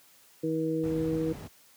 harmonic tone, 160 Hz, D#3, 49 cents sharp, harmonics 1 / 2 / 3, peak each -34 / -29 / -31 dBFS, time 0.43-1.33 s, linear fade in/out 10 ms
brown noise, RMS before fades -37 dBFS, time 0.83-1.48 s, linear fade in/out 10 ms
effects white hiss -59 dBFS RMS until 1.76 s + high-pass 80 Hz 12 dB/octave

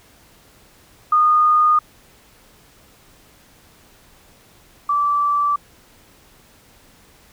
sine tone pair in turn, 1227 / 1162.7 Hz, D#6 / D6, -25 / -18 cents, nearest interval minor second, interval 93 cents, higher first, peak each -11 / -15 dBFS, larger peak first, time 1.12-1.79 / 4.89-5.56 s, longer neither, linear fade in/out 5 ms, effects pink hiss -51 dBFS RMS until 7.32 s

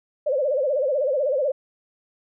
sine tone with vibrato, 554.4 Hz, C#5, in tune, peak -19 dBFS, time 0.26-1.52 s, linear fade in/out 10 ms, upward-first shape sine, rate 16 Hz, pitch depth 160 cents each way, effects none

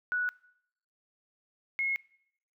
sine tone pair in turn, 1472 / 2167 Hz, F#6 / C#7, -9 / -40 cents, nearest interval perfect fifth, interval 669 cents, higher second, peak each -27 / -27 dBFS, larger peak neither, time 0.12-0.29 / 1.79-1.96 s, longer neither, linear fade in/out 0 ms, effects noise-tail reverb RT60 0.7 s tail -22 dB re dry

